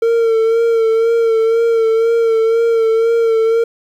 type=tone with vibrato; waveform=triangle; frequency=454.8 Hz; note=A#4; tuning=43 cents flat; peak=-8 dBFS; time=0.02-3.64 s; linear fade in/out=5 ms; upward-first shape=sine; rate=2 Hz; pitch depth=32 cents each way; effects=8-bit